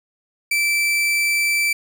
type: tone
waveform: 40% pulse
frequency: 2330 Hz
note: D7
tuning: 14 cents flat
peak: -16 dBFS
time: 0.51-1.73 s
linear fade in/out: 5 ms
effects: none